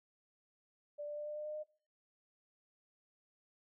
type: tone with pitch steps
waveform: sine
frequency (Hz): 587.3 / 591 / 594.8 / 598.6 / 602.4 / 606.3 / 610.1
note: D5 / D5 / D5 / D5 / D5 / D#5 / D#5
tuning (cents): 0 / +11 / +22 / +33 / +44 / -45 / -34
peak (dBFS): -40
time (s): 0.98-1.638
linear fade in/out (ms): 20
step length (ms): 94
effects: noise-tail reverb RT60 0.4 s tail -20 dB re dry